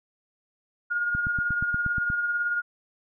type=tone with tremolo; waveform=sine; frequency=1427 Hz; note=F6; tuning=37 cents sharp; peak=-22 dBFS; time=0.9-2.62 s; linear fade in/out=20 ms; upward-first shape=sine; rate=18 Hz; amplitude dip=40%
type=click train; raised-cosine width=5 ms; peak=-20 dBFS; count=9; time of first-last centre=1.15-2.101 s; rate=8.41 Hz
effects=none